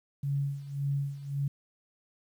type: tone with tremolo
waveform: sine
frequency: 140.4 Hz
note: C#3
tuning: 22 cents sharp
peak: -26 dBFS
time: 0.23-1.48 s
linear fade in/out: 5 ms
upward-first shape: sine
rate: 1.8 Hz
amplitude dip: 80%
effects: 10-bit